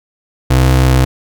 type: ring-modulated tone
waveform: square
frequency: 97.1 Hz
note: G2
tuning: 16 cents flat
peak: -5 dBFS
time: 0.5-1.05 s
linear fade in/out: 10 ms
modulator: 32 Hz
effects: none